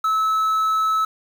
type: tone with quantisation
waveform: triangle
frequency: 1300 Hz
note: E6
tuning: 24 cents flat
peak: -15 dBFS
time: 0.04-1.05 s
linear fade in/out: 5 ms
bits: 7
effects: none